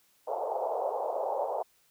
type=band-pass noise; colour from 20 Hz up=pink; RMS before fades=-32 dBFS; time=0.27-1.63 s; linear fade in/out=10 ms; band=470 to 900 Hz; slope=48 dB/octave; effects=white hiss -67 dBFS RMS until 1.9 s